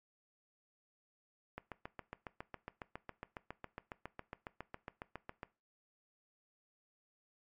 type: click train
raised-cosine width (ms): 0.5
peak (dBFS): -28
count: 29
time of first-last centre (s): 1.58-5.431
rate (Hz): 7.27
effects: noise-tail reverb RT60 0.3 s tail -19 dB re dry + MP3 48 kbps